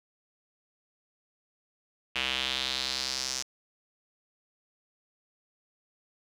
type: tone with band-pass filter sweep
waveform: square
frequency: 65.2 Hz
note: C2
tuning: 5 cents flat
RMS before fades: -32 dBFS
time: 2.15-3.43 s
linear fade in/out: 10 ms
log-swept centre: 2800 to 5900 Hz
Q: 3.3
effects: none